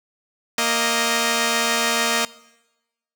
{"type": "tone pair together", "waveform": "5% pulse", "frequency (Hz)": [232.5, 622.3], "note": ["A#3", "D#5"], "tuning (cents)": [-4, 0], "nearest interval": "octave + perfect fourth", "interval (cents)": 1704, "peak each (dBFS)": -10, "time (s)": [0.58, 2.25], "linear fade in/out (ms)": 2, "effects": ["noise-tail reverb RT60 1.0 s tail -21 dB re dry"]}